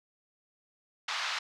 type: band-pass noise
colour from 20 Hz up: pink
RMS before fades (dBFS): -34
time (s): 1.08-1.39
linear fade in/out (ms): 5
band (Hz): 980 to 5200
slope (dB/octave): 24
effects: none